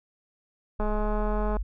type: linear sweep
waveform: sine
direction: up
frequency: 30.22 to 48.13 Hz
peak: -26 dBFS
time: 0.79-1.63 s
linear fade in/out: 10 ms
type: click train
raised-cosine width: 1 ms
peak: -18 dBFS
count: 163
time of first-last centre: 0.8-1.568 s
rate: 211 Hz
effects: none

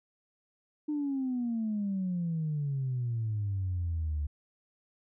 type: exponential sweep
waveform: sine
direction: down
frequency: 304.5 to 72 Hz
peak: -28 dBFS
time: 0.88-4.27 s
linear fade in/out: 10 ms
effects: tanh soft clip ceiling -25 dBFS

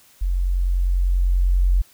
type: tone with level ramp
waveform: sine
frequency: 45.09 Hz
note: F#1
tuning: 44 cents flat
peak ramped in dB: -18 to -13 dBFS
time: 0.21-1.82 s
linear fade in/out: 10 ms
effects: white hiss -53 dBFS RMS until 1.93 s

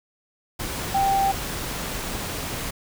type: tone in noise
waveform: sine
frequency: 784 Hz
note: G5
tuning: in tune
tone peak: -18 dBFS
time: 0.94-1.32 s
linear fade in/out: 10 ms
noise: pink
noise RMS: -30 dBFS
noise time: 0.59-2.71 s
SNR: +9 dB
effects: none

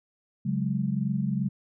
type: chord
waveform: sine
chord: C# suspended fourth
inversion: none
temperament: equal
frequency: 138.59 / 185 / 207.7 Hz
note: C#3 / F#3 / G#3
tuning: 0 / 0 / 0 cents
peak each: -29 dBFS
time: 0.45-1.49 s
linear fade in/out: 10 ms
effects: none

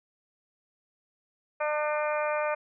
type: harmonic tone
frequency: 300.8 Hz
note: D4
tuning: 42 cents sharp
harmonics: 2 / 3 / 4 / 5 / 6 / 7 / 8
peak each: -28 / -34 / -34 / -37 / -42 / -42 / -38 dBFS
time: 1.6-2.55 s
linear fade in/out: 10 ms
effects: none

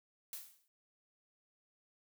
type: noise with exponential decay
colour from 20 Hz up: blue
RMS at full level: -42 dBFS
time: 0.33-0.68 s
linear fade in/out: 1 ms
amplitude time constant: 75 ms
effects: none

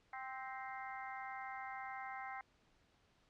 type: harmonic tone with a mistuned harmonic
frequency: 261.6 Hz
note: C4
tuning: in tune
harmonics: 3 / 4 / 5 / 6 / 7 / 8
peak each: -47 / -52 / -53 / -54 / -55 / -52 dBFS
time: 0.13-2.41 s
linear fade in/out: 2 ms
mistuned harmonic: 7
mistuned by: +41 cents
effects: pink hiss -73 dBFS RMS until 3.29 s + low-pass 5000 Hz 12 dB/octave

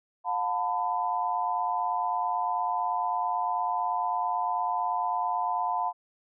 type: tone cluster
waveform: sine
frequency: 715 / 892 / 1001 Hz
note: F5 / A5 / B5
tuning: +41 / +23 / +23 cents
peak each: -30 dBFS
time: 0.24-5.93 s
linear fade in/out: 50 ms
effects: none

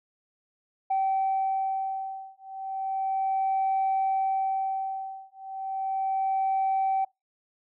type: beating tone pair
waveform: sine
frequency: 771 / 771.34 Hz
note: G5 / G5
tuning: -29 / -28 cents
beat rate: 0.34 Hz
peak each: -27 dBFS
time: 0.9-7.05 s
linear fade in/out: 10 ms
effects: noise-tail reverb RT60 0.2 s tail -24 dB re dry + tanh soft clip ceiling -19 dBFS

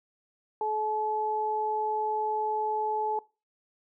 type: tone pair together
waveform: sine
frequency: 430 / 860 Hz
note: A4 / A5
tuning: -40 / -40 cents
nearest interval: octave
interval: 1200 cents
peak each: -32 / -28 dBFS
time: 0.61-3.19 s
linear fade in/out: 2 ms
effects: noise-tail reverb RT60 0.3 s tail -22 dB re dry

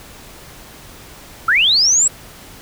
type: linear sweep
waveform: sine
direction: up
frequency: 1273 to 7860 Hz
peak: -10 dBFS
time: 1.48-2.08 s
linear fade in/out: 5 ms
effects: pink hiss -39 dBFS RMS until 2.61 s

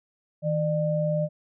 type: tone pair together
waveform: sine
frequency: 158.92 / 600 Hz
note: D#3 / D5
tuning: +37 / +37 cents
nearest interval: octave + major seventh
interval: 2300 cents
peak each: -25 dBFS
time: 0.42-1.29 s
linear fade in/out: 50 ms
effects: none

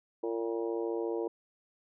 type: harmonic tone with a mistuned harmonic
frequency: 114.3 Hz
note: A#2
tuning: 34 cents flat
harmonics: 3 / 4 / 5 / 6 / 7 / 8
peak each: -34 / -34 / -41 / -49 / -47 / -47 dBFS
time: 0.23-1.28 s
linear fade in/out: 5 ms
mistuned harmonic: 8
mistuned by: +75 cents
effects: none

